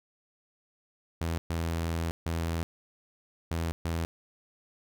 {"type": "tone bursts at uneven times", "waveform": "sawtooth", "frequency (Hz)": 82.9, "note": "E2", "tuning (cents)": 10, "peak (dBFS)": -25, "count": 5, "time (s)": [[1.21, 1.38], [1.5, 2.11], [2.26, 2.63], [3.51, 3.72], [3.85, 4.05]], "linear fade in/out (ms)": 0, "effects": []}